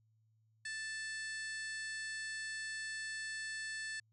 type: harmonic tone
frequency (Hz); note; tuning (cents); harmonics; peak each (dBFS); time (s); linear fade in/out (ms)
880; A5; 0; 2 / 3 / 4 / 5 / 6 / 7 / 8 / 9 / 10; -41 / -54 / -57 / -50 / -56 / -60 / -63 / -52 / -57; 0.65-4; 5
effects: added 110 Hz sine -70 dBFS peak until 4.12 s